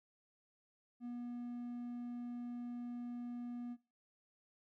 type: tone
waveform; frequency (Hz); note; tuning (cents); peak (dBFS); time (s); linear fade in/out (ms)
triangle; 241.6; B3; -38; -40; 1-3.77; 50
effects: noise-tail reverb RT60 0.3 s tail -17 dB re dry